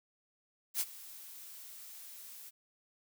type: noise with ADSR envelope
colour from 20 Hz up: blue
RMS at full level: -31 dBFS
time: 0.74-2.51 s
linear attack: 65 ms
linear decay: 40 ms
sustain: -19 dB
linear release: 29 ms
effects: none